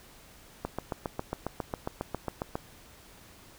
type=click train; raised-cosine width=1 ms; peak=-17 dBFS; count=15; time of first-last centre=0.65-2.555 s; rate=7.35 Hz; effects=pink hiss -54 dBFS RMS until 3.58 s